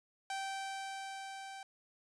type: tone with level ramp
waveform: sawtooth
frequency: 778 Hz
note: G5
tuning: 13 cents flat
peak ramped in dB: -33 to -42 dBFS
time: 0.3-1.63 s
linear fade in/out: 2 ms
effects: resampled to 22050 Hz